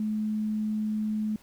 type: tone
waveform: sine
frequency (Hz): 214.4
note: A3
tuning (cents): -45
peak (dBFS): -26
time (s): 0-1.36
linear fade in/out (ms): 2
effects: pink hiss -58 dBFS RMS until 1.42 s